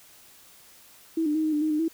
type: tone with pitch steps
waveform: sine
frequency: 324.9 / 298.9 / 314.4 / 311.1 / 297.7 / 311.4 / 303.4 / 325.9 Hz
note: E4 / D4 / D#4 / D#4 / D4 / D#4 / D#4 / E4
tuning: -25 / +31 / +18 / 0 / +24 / +2 / -44 / -20 cents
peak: -22 dBFS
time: 1.17-1.882 s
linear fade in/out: 5 ms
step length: 89 ms
effects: white hiss -53 dBFS RMS until 1.93 s